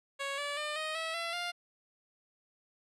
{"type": "tone with pitch steps", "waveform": "10% pulse", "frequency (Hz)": [554.4, 576.6, 599.7, 623.7, 648.7, 674.7, 701.7], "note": ["C#5", "D5", "D5", "D#5", "E5", "E5", "F5"], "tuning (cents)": [0, -32, 36, 4, -28, 40, 8], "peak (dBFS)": -26, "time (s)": [0.19, 1.52], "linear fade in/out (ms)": 20, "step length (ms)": 190, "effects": ["low-pass 8000 Hz 12 dB/octave"]}